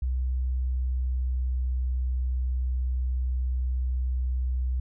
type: tone with pitch glide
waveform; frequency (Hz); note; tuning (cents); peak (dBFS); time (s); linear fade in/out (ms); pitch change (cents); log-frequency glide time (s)
sine; 63.5 to 63.1; B1 to B1; +49 to +38; -24; 0.02-4.8; 5; -11; 0.57-1.69
effects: none